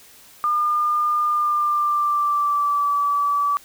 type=tone with pitch glide; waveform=sine; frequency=1207 to 1151.2 Hz; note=D6 to D6; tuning=+47 to -35 cents; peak=-17 dBFS; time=0.44-3.57 s; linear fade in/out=0 ms; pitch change=-82 cents; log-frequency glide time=1.27-2.94 s; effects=white hiss -48 dBFS RMS until 3.64 s